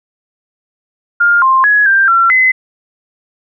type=tone with pitch steps; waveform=sine; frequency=1408 / 1054 / 1678 / 1581 / 1359 / 2036 Hz; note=F6 / C6 / G#6 / G6 / F6 / C7; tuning=+14 / +12 / +17 / +14 / -48 / -48 cents; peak=-6 dBFS; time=1.2-2.52 s; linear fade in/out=10 ms; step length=220 ms; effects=none